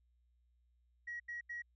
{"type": "tone bursts", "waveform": "sine", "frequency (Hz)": 1907, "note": "A#6", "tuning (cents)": 39, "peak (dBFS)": -40, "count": 3, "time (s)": [1.07, 1.622], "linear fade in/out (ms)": 10, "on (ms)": 130, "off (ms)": 81, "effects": ["tanh soft clip ceiling -36 dBFS", "added 60 Hz sine -70 dBFS peak until 1.75 s"]}